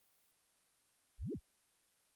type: exponential two-way sweep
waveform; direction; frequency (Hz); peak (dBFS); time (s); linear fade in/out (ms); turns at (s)
sine; up then down; 32.7 to 459 to 37.78; -39; 1.18-1.4; 50; 1.33
effects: white hiss -74 dBFS RMS until 2.15 s + Opus 32 kbps